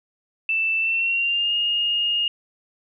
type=tone with pitch glide; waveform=sine; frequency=2655 to 2846 Hz; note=E7 to F7; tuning=+12 to +32 cents; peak=-19 dBFS; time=0.49-2.28 s; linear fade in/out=2 ms; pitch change=+120 cents; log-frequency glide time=0.79-1.54 s; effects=none